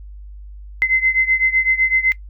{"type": "beating tone pair", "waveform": "sine", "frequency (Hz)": [2057, 2064.9], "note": ["C7", "C7"], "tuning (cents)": [-30, -23], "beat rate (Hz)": 7.9, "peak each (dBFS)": [-15, -18], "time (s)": [0.82, 2.12], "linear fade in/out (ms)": 0, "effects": ["noise-tail reverb RT60 0.1 s tail -19 dB re dry", "added 50 Hz sine -33 dBFS peak until 2.29 s"]}